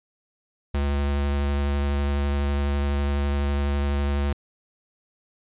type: tone with vibrato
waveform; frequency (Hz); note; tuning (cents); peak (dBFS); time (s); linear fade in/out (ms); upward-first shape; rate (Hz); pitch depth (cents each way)
square; 71; C#2; +42; -22; 0.74-4.33; 5; sine; 12; 14
effects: resampled to 8000 Hz